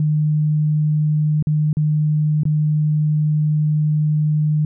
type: tone with dropouts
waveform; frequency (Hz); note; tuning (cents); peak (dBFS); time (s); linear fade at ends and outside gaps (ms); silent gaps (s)
sine; 152; D#3; -40; -14; 0-4.65; 2; 1.426-1.47 / 1.73-1.769 / 2.434-2.453
effects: none